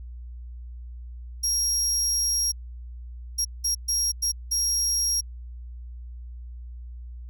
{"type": "tone bursts at uneven times", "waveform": "30% pulse", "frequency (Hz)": 5610, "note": "F8", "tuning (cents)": 7, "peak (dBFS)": -18, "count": 6, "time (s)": [[1.43, 2.52], [3.38, 3.45], [3.64, 3.75], [3.88, 4.12], [4.22, 4.32], [4.51, 5.21]], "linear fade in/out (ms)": 10, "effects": ["added 60 Hz sine -36 dBFS peak until 7.29 s"]}